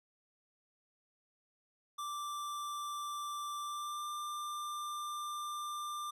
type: tone with pitch glide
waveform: square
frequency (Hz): 1174.7 to 1190.4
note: D6 to D6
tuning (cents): 0 to +23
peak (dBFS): -39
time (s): 1.98-6.11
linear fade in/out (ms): 10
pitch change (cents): +23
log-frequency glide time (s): 3.6-4.08
effects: resampled to 32000 Hz